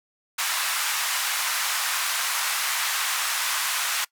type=band-pass noise; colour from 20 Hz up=pink; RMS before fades=-26 dBFS; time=0.38-4.05 s; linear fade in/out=10 ms; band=1000 to 15000 Hz; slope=24 dB/octave; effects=noise-tail reverb RT60 0.1 s tail -23 dB re dry